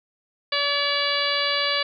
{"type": "harmonic tone with a mistuned harmonic", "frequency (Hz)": 572, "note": "D5", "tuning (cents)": -46, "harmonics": [1, 2, 3, 4, 5, 6, 7, 8], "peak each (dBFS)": [-29, -29, -29, -29, -29, -29, -29, -29], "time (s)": [0.52, 1.83], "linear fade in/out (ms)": 5, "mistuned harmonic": 8, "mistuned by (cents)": 23, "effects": []}